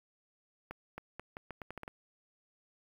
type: accelerating click train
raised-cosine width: 0.5 ms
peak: -27 dBFS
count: 10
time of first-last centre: 0.71-1.879 s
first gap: 270 ms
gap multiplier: 0.8
effects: 9-bit